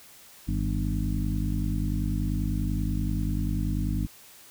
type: harmonic tone with a mistuned harmonic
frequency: 50.3 Hz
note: G1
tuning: 45 cents sharp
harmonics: 1 / 2 / 3 / 4 / 5 / 6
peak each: -28 / -31 / -33 / -34 / -35 / -36 dBFS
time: 0.47-4.07 s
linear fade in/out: 20 ms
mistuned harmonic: 3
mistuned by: +85 cents
effects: white hiss -51 dBFS RMS until 4.5 s